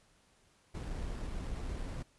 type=noise with sample-and-hold; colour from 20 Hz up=brown; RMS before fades=-39 dBFS; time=0.74-2.03 s; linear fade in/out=10 ms; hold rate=6300 Hz; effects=pink hiss -68 dBFS RMS until 2.18 s + resampled to 24000 Hz